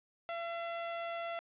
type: tone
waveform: sawtooth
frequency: 677 Hz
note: E5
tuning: 46 cents sharp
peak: -33 dBFS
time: 0.29-1.39 s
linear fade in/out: 0 ms
effects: resampled to 8000 Hz + 10-bit